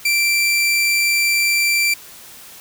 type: tone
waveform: sawtooth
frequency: 2349 Hz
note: D7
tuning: in tune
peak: -11 dBFS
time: 0.05-1.94 s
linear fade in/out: 5 ms
effects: white hiss -40 dBFS RMS until 2.6 s